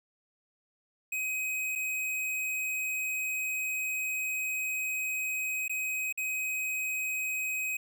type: tone with dropouts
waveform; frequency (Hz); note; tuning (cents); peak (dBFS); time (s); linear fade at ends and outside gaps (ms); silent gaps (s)
square; 2525; D#7; +25; -31; 1.12-7.77; 5; 1.754-1.757 / 5.681-5.695 / 6.126-6.175
effects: none